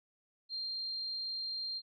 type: tone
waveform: sine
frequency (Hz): 4186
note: C8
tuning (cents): 0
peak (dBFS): -36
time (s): 0.49-1.82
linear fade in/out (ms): 50
effects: AAC 48 kbps